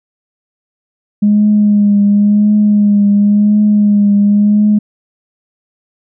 sine tone with vibrato, 206.5 Hz, G#3, 10 cents flat, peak -5 dBFS, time 1.22-4.79 s, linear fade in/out 10 ms, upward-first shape triangle, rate 0.94 Hz, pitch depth 34 cents each way, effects tanh soft clip ceiling -1 dBFS

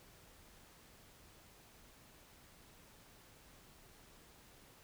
silence, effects pink hiss -62 dBFS RMS until 4.83 s

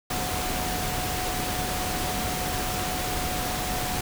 sine tone in noise, 732 Hz, F#5, 19 cents flat, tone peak -33 dBFS, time 0.1-4.01 s, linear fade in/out 5 ms, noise pink, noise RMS -29 dBFS, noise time 0.1-4.01 s, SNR -7 dB, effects none

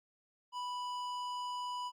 sine tone with hard clipping, 987.8 Hz, B5, in tune, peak -39 dBFS, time 0.52-1.92 s, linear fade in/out 50 ms, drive 12 dB, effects Opus 48 kbps

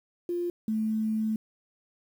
sine tone pair in turn, 349.2 / 218.3 Hz, F4 / A3, 0 / -13 cents, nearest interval minor sixth, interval 813 cents, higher first, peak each -27 / -25 dBFS, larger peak second, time 0.29-0.5 / 0.68-1.36 s, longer second, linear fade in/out 2 ms, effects 9-bit

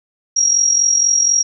sine tone with amplitude modulation, 5650 Hz, F8, 19 cents sharp, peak -8 dBFS, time 0.36-1.43 s, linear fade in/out 10 ms, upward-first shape sine, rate 44.1 Hz, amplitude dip 65%, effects none

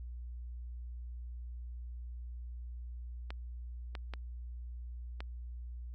clicks, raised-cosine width 0.3 ms, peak -26 dBFS, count 4, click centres 3.305 / 3.952 / 4.137 / 5.205 s, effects added 60 Hz sine -41 dBFS peak until 5.94 s + AAC 48 kbps

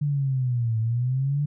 sine linear two-way sweep, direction down then up, 148.3 to 110 to 148.3 Hz, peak -21 dBFS, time 0.01-1.46 s, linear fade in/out 10 ms, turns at 0.79 s, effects none

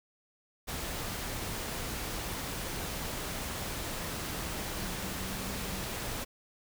sine tone in noise, 191.5 Hz, G3, 40 cents flat, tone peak -43 dBFS, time 4.75-5.85 s, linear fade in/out 20 ms, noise pink, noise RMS -37 dBFS, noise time 0.67-6.25 s, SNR -9 dB, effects none

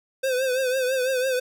square tone with vibrato, 516 Hz, C5, 24 cents flat, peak -22 dBFS, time 0.23-1.4 s, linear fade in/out 10 ms, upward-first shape triangle, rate 6 Hz, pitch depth 79 cents each way, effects none

